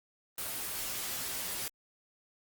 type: noise with comb filter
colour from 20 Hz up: white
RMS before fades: -37 dBFS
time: 0.38-1.68 s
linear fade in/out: 2 ms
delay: 14 ms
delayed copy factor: -0.75
effects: Opus 24 kbps